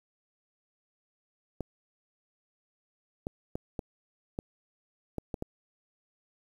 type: clicks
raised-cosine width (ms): 2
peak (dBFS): -20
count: 8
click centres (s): 1.607 / 3.269 / 3.555 / 3.792 / 4.389 / 5.183 / 5.342 / 5.424
effects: 9-bit